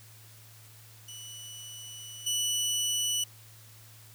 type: tone with level steps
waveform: 20% pulse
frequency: 2960 Hz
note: F#7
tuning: in tune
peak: -37 / -22 dBFS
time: 1.08-3.24 s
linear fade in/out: 5 ms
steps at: 2.26 s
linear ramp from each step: 10 ms
effects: added 110 Hz sine -53 dBFS peak until 4.14 s + white hiss -55 dBFS RMS until 4.14 s